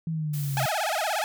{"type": "exponential sweep", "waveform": "sine", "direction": "down", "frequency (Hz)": [164.81, 130.81], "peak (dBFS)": -26, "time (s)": [0.07, 0.66], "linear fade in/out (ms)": 2}
{"type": "noise", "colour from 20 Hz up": "blue", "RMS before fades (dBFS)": -39, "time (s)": [0.33, 0.71], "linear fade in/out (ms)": 10}
{"type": "tone with vibrato", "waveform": "sawtooth", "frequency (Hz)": 732, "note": "F#5", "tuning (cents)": -19, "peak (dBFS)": -21, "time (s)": [0.57, 1.24], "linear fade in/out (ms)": 0, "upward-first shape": "sine", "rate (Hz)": 17, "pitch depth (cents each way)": 290}
{"effects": []}